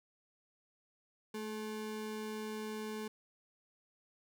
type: ring-modulated tone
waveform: square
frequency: 323.5 Hz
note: E4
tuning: 32 cents flat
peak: -37 dBFS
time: 1.34-3.08 s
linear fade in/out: 5 ms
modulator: 106 Hz
effects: none